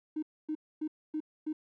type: tone bursts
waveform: triangle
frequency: 308.9 Hz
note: D#4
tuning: 12 cents flat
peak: -27 dBFS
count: 5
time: 0.16-1.53 s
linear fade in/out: 10 ms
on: 66 ms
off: 260 ms
effects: tanh soft clip ceiling -29 dBFS